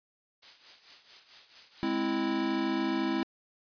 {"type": "noise with tremolo", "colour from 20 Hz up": "blue", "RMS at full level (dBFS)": -42, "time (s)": [0.42, 1.89], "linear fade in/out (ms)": 10, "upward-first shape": "triangle", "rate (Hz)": 4.5, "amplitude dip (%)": 75}
{"type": "chord", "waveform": "square", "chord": "Ab augmented", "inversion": "none", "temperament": "equal", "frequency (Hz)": [207.7, 261.6, 329.6], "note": ["Ab3", "C4", "E4"], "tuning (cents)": [0, 0, 0], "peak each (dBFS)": [-36, -33, -31], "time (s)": [1.83, 3.23], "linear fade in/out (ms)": 0}
{"effects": ["resampled to 11025 Hz"]}